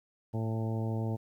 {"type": "harmonic tone with a mistuned harmonic", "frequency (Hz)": 111.7, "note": "A2", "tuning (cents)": 27, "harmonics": [1, 2, 3, 4, 5, 6, 7, 8], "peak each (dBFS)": [-31, -37, -41, -43, -45, -47, -48, -49], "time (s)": [0.33, 1.17], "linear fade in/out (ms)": 20, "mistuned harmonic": 7, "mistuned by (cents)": 24, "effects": ["11-bit"]}